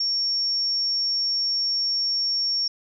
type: tone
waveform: sine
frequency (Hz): 5500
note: F8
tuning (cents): -27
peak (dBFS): -21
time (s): 0-2.68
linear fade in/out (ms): 5
effects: none